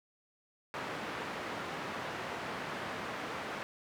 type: band-pass noise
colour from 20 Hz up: white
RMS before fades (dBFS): -40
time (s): 0.74-3.63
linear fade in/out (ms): 0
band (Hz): 120 to 1600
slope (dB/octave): 12
effects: none